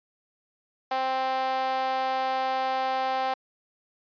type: tone with high-pass filter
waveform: sawtooth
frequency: 262.1 Hz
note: C4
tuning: 3 cents sharp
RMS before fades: -27 dBFS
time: 0.91-3.34 s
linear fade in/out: 5 ms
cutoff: 720 Hz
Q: 4.2
effects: resampled to 11025 Hz